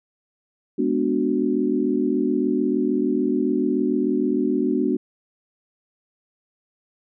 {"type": "chord", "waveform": "sine", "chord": "G# half-diminished seventh", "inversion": "none", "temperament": "equal", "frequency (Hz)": [207.7, 246.9, 293.7, 370], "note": ["G#3", "B3", "D4", "F#4"], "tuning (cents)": [0, 0, 0, 0], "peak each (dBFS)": [-27, -23, -23, -24], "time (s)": [0.78, 4.97], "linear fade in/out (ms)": 10, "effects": []}